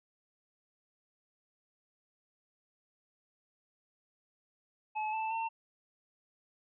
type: tone with pitch steps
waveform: square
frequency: 860 / 881.1 / 902.8 Hz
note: A5 / A5 / A5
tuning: -40 / +2 / +44 cents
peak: -33 dBFS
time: 4.95-5.49 s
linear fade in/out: 20 ms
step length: 180 ms
effects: resampled to 8000 Hz